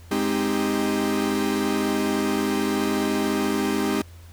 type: chord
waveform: 45% pulse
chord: Ab major seventh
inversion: none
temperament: equal with one note detuned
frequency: 207.7 / 261.6 / 311.1 / 394.7 Hz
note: Ab3 / C4 / Eb4 / G4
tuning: 0 / 0 / 0 / +12 cents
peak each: -27 dBFS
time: 0.11-4.02 s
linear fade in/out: 5 ms
effects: added 85 Hz sine -42 dBFS peak until 4.32 s + pink hiss -53 dBFS RMS until 4.32 s